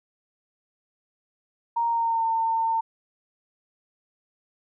sine tone with pitch glide, 932.3 to 904.7 Hz, A#5 to A5, 0 to +48 cents, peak -21 dBFS, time 1.76-2.81 s, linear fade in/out 10 ms, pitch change -52 cents, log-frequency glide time 1.88-2.25 s, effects none

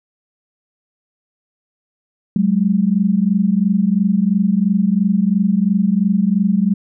sine tone pair together, 187.36 / 210.3 Hz, F#3 / G#3, +22 / +22 cents, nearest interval major second, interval 200 cents, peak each -15 dBFS, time 2.36-6.74 s, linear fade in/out 2 ms, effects none

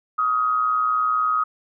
sine tone with amplitude modulation, 1258 Hz, D#6, 19 cents sharp, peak -15 dBFS, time 0.18-1.44 s, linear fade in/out 10 ms, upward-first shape sine, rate 120 Hz, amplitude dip 60%, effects none

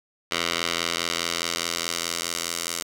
10% pulse tone with band-pass filter sweep, 84.8 Hz, E2, 50 cents sharp, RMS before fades -28 dBFS, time 0.31-2.83 s, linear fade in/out 10 ms, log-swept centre 3300 to 7700 Hz, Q 0.87, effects none

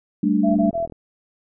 sine chord, G suspended second, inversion none, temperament equal, 196 / 220 / 293.7 Hz, G3 / A3 / D4, 0 / 0 / 0 cents, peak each -20 dBFS, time 0.23-0.7 s, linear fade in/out 5 ms
sine tone bursts, 670 Hz, E5, 28 cents sharp, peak -20 dBFS, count 3, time 0.43-0.864 s, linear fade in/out 20 ms, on 130 ms, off 22 ms
click train, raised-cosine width 2 ms, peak -24 dBFS, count 19, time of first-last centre 0.49-0.923 s, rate 41.6 Hz
effects none

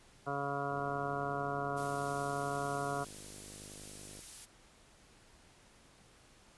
harmonic tone, 140.9 Hz, C#3, 29 cents sharp, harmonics 1 / 2 / 3 / 4 / 5 / 7 / 8 / 9 / 10, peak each -43 / -45 / -42 / -44 / -39 / -44 / -44 / -45 / -44 dBFS, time 0.26-3.05 s, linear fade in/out 20 ms
click train, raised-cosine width 2 ms, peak -40 dBFS, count 177, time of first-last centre 0.72-4.191 s, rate 50.7 Hz
blue noise, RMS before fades -47 dBFS, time 1.76-4.46 s, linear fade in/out 20 ms
effects pink hiss -62 dBFS RMS until 6.57 s + resampled to 24000 Hz

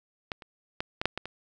clicks, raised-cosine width 0.3 ms, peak -16 / -29 / -14 / -13 / -7 / -16 / -21 dBFS, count 7, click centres 0.318 / 0.422 / 0.805 / 1.015 / 1.056 / 1.176 / 1.256 s, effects none

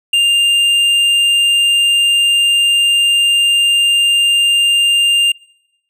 sine tone with hard clipping, 2800 Hz, F7, 4 cents sharp, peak -10 dBFS, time 0.13-5.32 s, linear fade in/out 5 ms, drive 6 dB, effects noise-tail reverb RT60 0.9 s tail -26 dB re dry

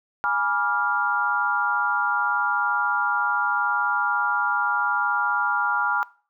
sine chord, G# diminished seventh, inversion none, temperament equal with one note detuned, 830.6 / 971.4 / 1174.7 / 1396.9 Hz, G#5 / B5 / D6 / F6, 0 / -29 / 0 / 0 cents, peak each -27 / -27 / -29 / -23 dBFS, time 0.24-6.03 s, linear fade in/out 0 ms, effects noise-tail reverb RT60 0.4 s tail -21 dB re dry

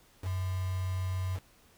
sine tone with quantisation, 92.7 Hz, F#2, 4 cents sharp, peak -30 dBFS, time 0.22-1.4 s, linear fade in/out 50 ms, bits 7, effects pink hiss -62 dBFS RMS until 1.77 s

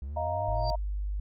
triangle linear sweep, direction up, 65.41 to 120 Hz, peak -32 dBFS, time 0.02-0.71 s, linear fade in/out 0 ms
sine chord, Eb suspended second, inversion none, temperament equal with one note detuned, 625.5 / 698.5 / 932.3 Hz, Eb5 / F5 / Bb5, +9 / 0 / 0 cents, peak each -32 / -33 / -34 dBFS, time 0.16-0.76 s, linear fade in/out 10 ms
sine tone, 50.1 Hz, G1, 38 cents sharp, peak -29 dBFS, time 0.48-1.2 s, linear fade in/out 5 ms
sine tone with exponential growth, 4676 Hz, D8, 8 cents flat, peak -32 dBFS, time 0.55-0.7 s, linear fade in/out 0 ms, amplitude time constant 32 ms
effects none

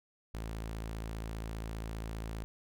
sawtooth tone, 55 Hz, A1, in tune, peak -34 dBFS, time 0.34-2.44 s, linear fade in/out 0 ms, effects none

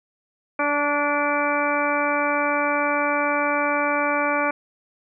harmonic tone with a mistuned harmonic, 291.1 Hz, D4, 15 cents flat, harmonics 1 / 2 / 3 / 4 / 5 / 6 / 7 / 8, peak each -28 / -25 / -27 / -26 / -27 / -35 / -36 / -27 dBFS, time 0.59-4.51 s, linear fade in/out 5 ms, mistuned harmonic 4, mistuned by -16 cents, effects none

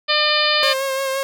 harmonic tone, 602 Hz, D5, 43 cents sharp, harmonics 1 / 2 / 3 / 4 / 5 / 6 / 7 / 8, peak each -23 / -23 / -23 / -23 / -23 / -23 / -23 / -23 dBFS, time 0.08-0.74 s, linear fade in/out 20 ms
sawtooth tone with vibrato, 538 Hz, C5, 48 cents sharp, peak -16 dBFS, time 0.63-1.23 s, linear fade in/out 0 ms, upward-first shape sine, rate 5.8 Hz, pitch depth 28 cents each way
effects none

